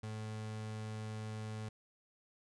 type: tone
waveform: 35% pulse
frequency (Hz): 108.5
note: A2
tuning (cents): -24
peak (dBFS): -39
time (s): 0.03-1.69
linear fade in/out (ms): 5
effects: resampled to 22050 Hz